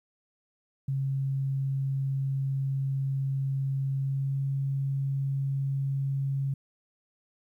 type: tone with pitch glide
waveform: sine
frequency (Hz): 135.9 to 137.08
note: C#3 to C#3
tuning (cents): -34 to -19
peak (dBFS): -26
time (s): 0.88-6.54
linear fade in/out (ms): 5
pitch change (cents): +15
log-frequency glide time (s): 3.96-4.41
effects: 11-bit